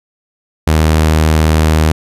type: tone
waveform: sawtooth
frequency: 78.4 Hz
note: D#2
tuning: 14 cents sharp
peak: -4 dBFS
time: 0.67-1.92 s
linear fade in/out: 5 ms
effects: resampled to 32000 Hz